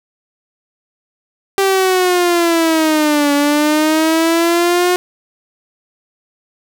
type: linear two-way sweep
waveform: sawtooth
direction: down then up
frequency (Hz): 392.6 to 285.3 to 361.4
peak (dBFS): -7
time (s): 1.58-4.96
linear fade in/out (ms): 0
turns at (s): 3.33
effects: none